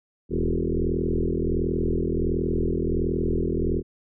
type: tone with frequency modulation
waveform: sine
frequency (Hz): 208.4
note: G#3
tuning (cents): +6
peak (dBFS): -21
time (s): 0.29-3.83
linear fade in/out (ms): 50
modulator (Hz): 41.4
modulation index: 5.1
effects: none